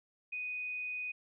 sine tone, 2489 Hz, D#7, in tune, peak -36 dBFS, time 0.32-1.12 s, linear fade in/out 10 ms, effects none

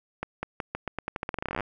accelerating click train, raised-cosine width 0.5 ms, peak -15 dBFS, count 23, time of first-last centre 0.23-1.607 s, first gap 200 ms, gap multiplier 0.86, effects none

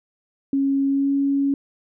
sine tone with pitch glide, 274.7 to 278.1 Hz, C#4 to C#4, -16 to +6 cents, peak -17 dBFS, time 0.53-1.54 s, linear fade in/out 2 ms, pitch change +22 cents, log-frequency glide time 0.87-1.11 s, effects none

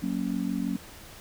sine chord, F# major, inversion none, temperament just, 185 / 231.2 / 277.5 Hz, F#3 / A#3 / C#4, 0 / -14 / +2 cents, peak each -31 dBFS, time 0.02-0.77 s, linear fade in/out 10 ms, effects pink hiss -47 dBFS RMS until 1.2 s

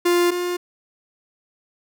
45% pulse tone pair in turn, 350 / 354.5 Hz, F4 / F4, +4 / +26 cents, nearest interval unison, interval 22 cents, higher second, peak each -15 / -22 dBFS, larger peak first, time 0.05-0.31 / 0.31-0.57 s, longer neither, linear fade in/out 10 ms, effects none

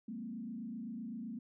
sine tone with frequency modulation, 227.5 Hz, A#3, 42 cents flat, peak -40 dBFS, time 0.08-1.39 s, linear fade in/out 5 ms, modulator 27.8 Hz, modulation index 1.1, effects none

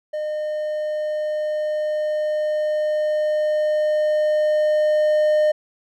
triangle tone with level ramp, 609 Hz, D#5, 37 cents flat, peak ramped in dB -21 to -12 dBFS, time 0.13-5.52 s, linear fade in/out 10 ms, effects none

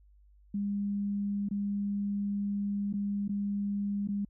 sine tone with dropouts, 202.2 Hz, G#3, 46 cents flat, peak -29 dBFS, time 0.54-4.25 s, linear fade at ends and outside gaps 5 ms, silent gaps 1.488-1.51 / 2.928-2.937 / 3.28-3.292 / 4.075-4.086 s, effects added 50 Hz sine -57 dBFS peak until 4.29 s

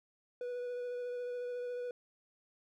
triangle tone with vibrato, 490.5 Hz, B4, 12 cents flat, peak -35 dBFS, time 0.41-1.91 s, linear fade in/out 2 ms, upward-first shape sine, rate 14 Hz, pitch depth 13 cents each way, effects none

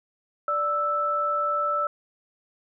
sine tone pair together, 587.3 / 1318.4 Hz, D5 / E6, 0 / 0 cents, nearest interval octave + major second, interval 1400 cents, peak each -29 / -23 dBFS, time 0.48-1.87 s, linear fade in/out 2 ms, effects none

